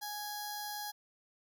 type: tone with notch filter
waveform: 10% pulse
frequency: 830.6 Hz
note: G#5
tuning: in tune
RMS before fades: -41 dBFS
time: 0.01-0.92 s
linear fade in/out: 20 ms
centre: 2500 Hz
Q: 0.67
effects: none